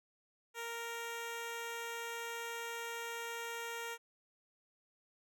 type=tone; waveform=10% pulse; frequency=465.2 Hz; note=A#4; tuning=4 cents flat; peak=-32 dBFS; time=0.54-3.98 s; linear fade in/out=50 ms; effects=none